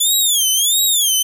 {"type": "tone with vibrato", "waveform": "15% pulse", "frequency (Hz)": 3411, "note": "G#7", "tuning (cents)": 46, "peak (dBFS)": -6, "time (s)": [0, 1.23], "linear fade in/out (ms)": 10, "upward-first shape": "sine", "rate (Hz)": 1.5, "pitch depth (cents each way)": 200, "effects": ["8-bit"]}